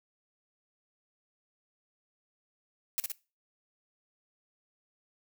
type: noise with echo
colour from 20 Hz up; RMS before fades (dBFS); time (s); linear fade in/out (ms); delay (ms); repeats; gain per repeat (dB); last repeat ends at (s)
blue; -30; 2.98-3; 0; 59; 2; -3; 3.118
effects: noise-tail reverb RT60 0.3 s tail -20 dB re dry